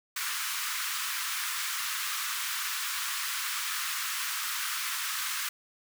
pink high-pass noise, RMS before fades -33 dBFS, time 0.16-5.49 s, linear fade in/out 5 ms, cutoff 1100 Hz, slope 48 dB/octave, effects none

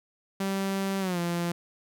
sawtooth tone with pitch glide, 194.5 to 172.28 Hz, G3 to F3, -13 to -23 cents, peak -23 dBFS, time 0.4-1.52 s, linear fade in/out 5 ms, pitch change -210 cents, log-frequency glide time 1-1.19 s, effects none

